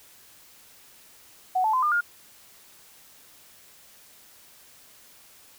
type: tone with pitch steps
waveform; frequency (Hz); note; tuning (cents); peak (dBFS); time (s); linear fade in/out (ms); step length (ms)
sine; 742 / 872.3 / 1025.4 / 1205.4 / 1417; F#5 / A5 / C6 / D6 / F6; +5 / -15 / -35 / +45 / +25; -20; 1.55-2.01; 10; 92
effects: white hiss -53 dBFS RMS until 5.58 s